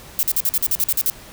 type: noise bursts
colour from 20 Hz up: violet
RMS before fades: -18 dBFS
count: 11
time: 0.19-1.1 s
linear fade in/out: 0 ms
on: 40 ms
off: 47 ms
effects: pink hiss -41 dBFS RMS until 1.32 s